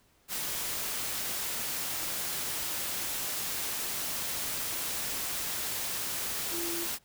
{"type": "tone in noise", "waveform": "sine", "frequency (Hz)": 339.6, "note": "F4", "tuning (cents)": -48, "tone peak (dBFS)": -36, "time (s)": [6.5, 6.88], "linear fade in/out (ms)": 50, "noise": "white", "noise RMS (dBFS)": -34, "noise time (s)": [0.28, 6.99], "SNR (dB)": -5, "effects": ["pink hiss -66 dBFS RMS until 7.04 s"]}